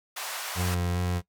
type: band-pass noise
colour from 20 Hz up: pink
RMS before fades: -35 dBFS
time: 0.16-0.75 s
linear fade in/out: 10 ms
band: 680 to 16000 Hz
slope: 24 dB/octave
type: tone with vibrato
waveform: 30% pulse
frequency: 88.7 Hz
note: F2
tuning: 27 cents sharp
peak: -23 dBFS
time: 0.55-1.22 s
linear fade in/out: 50 ms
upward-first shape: square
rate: 2.5 Hz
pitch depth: 13 cents each way
effects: noise-tail reverb RT60 0.1 s tail -19 dB re dry